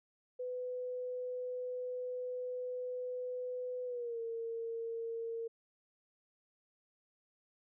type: tone with pitch glide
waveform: sine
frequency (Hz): 500 to 458.5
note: B4 to A#4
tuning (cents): +21 to -29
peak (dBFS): -37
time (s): 0.39-5.48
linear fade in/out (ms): 10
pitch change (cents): -150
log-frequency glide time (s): 3.85-4.2
effects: none